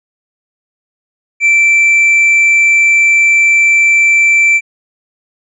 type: tone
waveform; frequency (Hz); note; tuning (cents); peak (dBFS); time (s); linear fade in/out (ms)
triangle; 2337; D7; -9; -4; 1.4-4.61; 50
effects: resampled to 22050 Hz